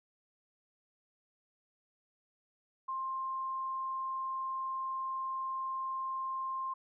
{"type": "tone", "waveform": "sine", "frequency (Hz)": 1056, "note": "C6", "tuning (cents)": 16, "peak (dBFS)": -34, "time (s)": [2.88, 6.74], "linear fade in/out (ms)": 10, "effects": []}